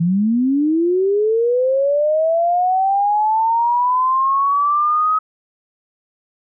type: linear sweep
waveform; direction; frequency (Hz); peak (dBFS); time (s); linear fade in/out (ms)
sine; up; 161.7 to 1273; -13; 0-5.19; 10
effects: none